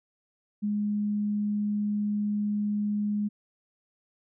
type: tone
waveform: sine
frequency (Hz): 207.7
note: G#3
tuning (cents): 0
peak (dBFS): -25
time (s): 0.62-3.29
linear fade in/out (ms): 20
effects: none